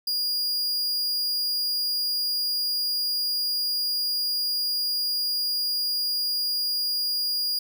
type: tone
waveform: 45% pulse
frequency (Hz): 4850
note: D#8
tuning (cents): -45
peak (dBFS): -23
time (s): 0.07-7.59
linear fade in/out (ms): 5
effects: none